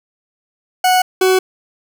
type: tone pair in turn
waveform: 40% pulse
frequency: 737 / 374.6 Hz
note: F#5 / F#4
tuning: -7 / +21 cents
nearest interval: octave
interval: 1172 cents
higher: first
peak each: -9 dBFS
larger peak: neither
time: 0.84-1.02 / 1.21-1.39 s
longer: neither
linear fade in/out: 5 ms
effects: none